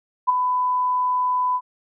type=tone with ADSR envelope; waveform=sine; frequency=1000 Hz; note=B5; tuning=21 cents sharp; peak=-11 dBFS; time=0.27-1.61 s; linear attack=22 ms; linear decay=16 ms; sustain=-7 dB; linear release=56 ms; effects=none